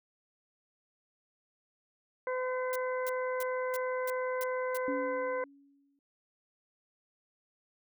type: harmonic tone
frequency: 509 Hz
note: C5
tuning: 48 cents flat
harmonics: 1 / 2 / 3 / 4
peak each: -32 / -38 / -42 / -44 dBFS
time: 2.27-5.44 s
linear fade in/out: 2 ms
type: noise bursts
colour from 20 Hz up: blue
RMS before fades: -41 dBFS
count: 7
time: 2.73-4.772 s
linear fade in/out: 0 ms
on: 26 ms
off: 310 ms
type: tone with exponential decay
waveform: sine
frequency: 280 Hz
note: C#4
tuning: 18 cents sharp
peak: -32 dBFS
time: 4.88-5.99 s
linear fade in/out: 1 ms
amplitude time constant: 240 ms
effects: none